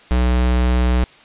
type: tone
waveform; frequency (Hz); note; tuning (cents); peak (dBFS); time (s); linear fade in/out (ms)
square; 61.74; B1; 0; -14; 0.11-1.04; 0
effects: white hiss -46 dBFS RMS until 1.24 s + resampled to 8000 Hz